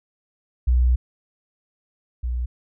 sine tone pair in turn, 61.74 / 60.85 Hz, B1 / B1, 0 / -25 cents, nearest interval unison, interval 25 cents, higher first, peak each -14 / -22 dBFS, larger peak first, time 0.67-0.96 / 2.23-2.46 s, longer first, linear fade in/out 10 ms, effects none

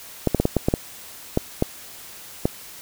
clicks, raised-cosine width 2 ms, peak -4 dBFS, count 10, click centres 0.273 / 0.347 / 0.4 / 0.454 / 0.567 / 0.685 / 0.739 / 1.374 / 1.624 / 2.455 s, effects white hiss -41 dBFS RMS until 2.81 s

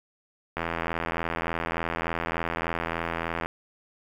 click train, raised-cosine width 0.5 ms, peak -13 dBFS, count 242, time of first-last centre 0.57-3.46 s, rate 83.4 Hz, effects 8-bit

